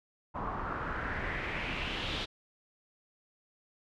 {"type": "noise with low-pass filter sweep", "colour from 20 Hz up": "pink", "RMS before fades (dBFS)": -36, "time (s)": [0.34, 2.26], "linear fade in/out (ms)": 20, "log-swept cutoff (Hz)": [1000, 3700], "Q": 3.3, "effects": []}